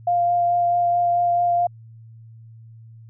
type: tone with vibrato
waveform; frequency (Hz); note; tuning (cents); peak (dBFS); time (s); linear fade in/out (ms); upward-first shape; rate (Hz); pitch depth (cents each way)
sine; 698.5; F5; 0; -16; 0.07-1.67; 5; sine; 4.6; 10
effects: added 113 Hz sine -41 dBFS peak until 3.09 s